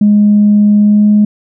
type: tone with pitch glide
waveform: sine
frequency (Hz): 207.7 to 209.3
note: G#3 to G#3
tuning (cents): 0 to +14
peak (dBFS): -3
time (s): 0.01-1.25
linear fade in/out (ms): 5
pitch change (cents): +14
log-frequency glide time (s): 0.78-1.07
effects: tanh soft clip ceiling 0 dBFS